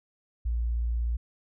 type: tone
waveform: sine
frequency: 58.27 Hz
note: A#1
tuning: in tune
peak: -25 dBFS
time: 0.45-1.17 s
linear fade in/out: 10 ms
effects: none